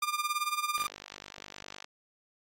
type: tone with tremolo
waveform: sawtooth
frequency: 1200 Hz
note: D6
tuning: 37 cents sharp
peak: -23 dBFS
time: 0.02-0.87 s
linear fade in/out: 5 ms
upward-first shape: sine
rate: 18 Hz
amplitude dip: 80%
type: click train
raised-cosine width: 0.2 ms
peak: -25 dBFS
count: 54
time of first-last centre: 0.78-1.844 s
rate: 49.8 Hz
effects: AAC 48 kbps

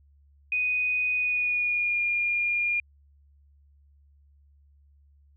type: tone with pitch glide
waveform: sine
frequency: 2489 to 2415 Hz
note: D#7 to D7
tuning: 0 to +48 cents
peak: -23 dBFS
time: 0.52-2.8 s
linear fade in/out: 2 ms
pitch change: -52 cents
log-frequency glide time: 1.14-2.01 s
effects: added 71 Hz sine -56 dBFS peak until 5.36 s

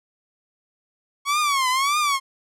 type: tone with vibrato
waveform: sawtooth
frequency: 1108.7 Hz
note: C#6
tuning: in tune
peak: -15 dBFS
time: 1.25-2.2 s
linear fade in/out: 50 ms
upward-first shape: triangle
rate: 1.7 Hz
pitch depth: 180 cents each way
effects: low-pass 11000 Hz 12 dB/octave

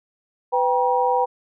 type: tone cluster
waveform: sine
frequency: 499.4 / 786 / 955 Hz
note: B4 / G5 / A#5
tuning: +19 / +4 / +42 cents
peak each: -21 dBFS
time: 0.52-1.26 s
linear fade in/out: 20 ms
effects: none

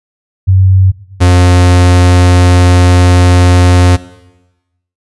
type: tone pair in turn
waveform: sine / 45% pulse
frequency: 94.7 / 89.38 Hz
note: F#2 / F2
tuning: +41 / +41 cents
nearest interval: minor second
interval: 100 cents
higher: first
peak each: -3 dBFS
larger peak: neither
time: 0.47-0.92 / 1.2-3.97 s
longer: second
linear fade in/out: 20 ms
effects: noise-tail reverb RT60 1.0 s tail -17 dB re dry + resampled to 24000 Hz

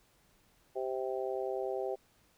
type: harmonic tone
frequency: 130.4 Hz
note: C3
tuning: 5 cents flat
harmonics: 3 / 4 / 5 / 6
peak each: -36 / -38 / -40 / -42 dBFS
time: 0.75-1.96 s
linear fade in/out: 20 ms
effects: pink hiss -68 dBFS RMS until 2.37 s

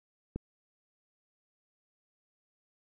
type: click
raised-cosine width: 3 ms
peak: -22 dBFS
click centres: 0.36 s
effects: none

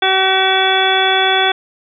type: harmonic tone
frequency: 380.5 Hz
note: F#4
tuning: 48 cents sharp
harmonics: 1 / 2 / 3 / 4 / 5 / 6 / 7 / 9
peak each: -19 / -16 / -24 / -18 / -23 / -22 / -26 / -16 dBFS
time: 0.02-1.52 s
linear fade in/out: 5 ms
effects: none

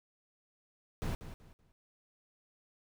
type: noise with echo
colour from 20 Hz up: brown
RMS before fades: -35 dBFS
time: 1.02-1.15 s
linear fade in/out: 0 ms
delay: 190 ms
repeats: 3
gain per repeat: -11 dB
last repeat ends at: 1.72 s
effects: none

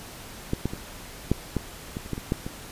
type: clicks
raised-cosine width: 3 ms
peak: -11 / -12 / -19 / -7 / -11 / -18 / -27 / -15 / -21 / -10 / -19 dBFS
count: 11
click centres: 0.534 / 0.656 / 0.735 / 1.316 / 1.567 / 1.969 / 2.061 / 2.133 / 2.179 / 2.321 / 2.465 s
effects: pink hiss -42 dBFS RMS until 2.71 s + resampled to 32000 Hz

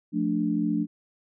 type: chord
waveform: sine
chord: D minor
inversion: first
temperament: just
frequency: 176.2 / 220.2 / 293.7 Hz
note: F3 / A3 / D4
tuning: +16 / +2 / 0 cents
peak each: -29 / -27 / -26 dBFS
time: 0.12-0.87 s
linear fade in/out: 50 ms
effects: none

